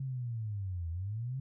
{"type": "linear two-way sweep", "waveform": "sine", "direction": "down then up", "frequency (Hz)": [136.5, 80.9, 136.5], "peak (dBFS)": -34, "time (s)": [0, 1.4], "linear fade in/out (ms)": 5, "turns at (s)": 0.9, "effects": []}